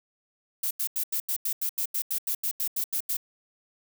violet noise bursts, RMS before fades -28 dBFS, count 16, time 0.63-3.169 s, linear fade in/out 5 ms, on 79 ms, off 85 ms, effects none

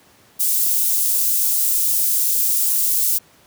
white high-pass noise, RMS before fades -18 dBFS, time 0.39-3.19 s, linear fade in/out 20 ms, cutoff 8600 Hz, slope 12 dB/octave, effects pink hiss -52 dBFS RMS until 3.46 s + high-pass 100 Hz 12 dB/octave

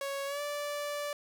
sawtooth tone with pitch glide, 554.4 to 583 Hz, C#5 to D5, 0 to -13 cents, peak -30 dBFS, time 0.01-1.13 s, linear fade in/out 2 ms, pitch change +87 cents, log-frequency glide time 0.26-0.41 s, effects none

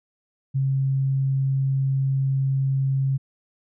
sine tone, 135.1 Hz, C#3, 44 cents flat, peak -19 dBFS, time 0.54-3.18 s, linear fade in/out 20 ms, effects none

